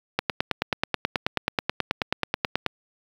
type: click train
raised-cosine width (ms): 0.3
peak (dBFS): -5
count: 24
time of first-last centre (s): 0.19-2.663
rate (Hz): 9.3
effects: high-pass 80 Hz 12 dB/octave + 7-bit